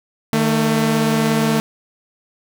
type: tone pair together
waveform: sawtooth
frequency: 154.5 / 223.4 Hz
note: D#3 / A3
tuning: -12 / +27 cents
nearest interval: tritone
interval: 639 cents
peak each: -16 / -12 dBFS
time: 0.33-1.6 s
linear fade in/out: 0 ms
effects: none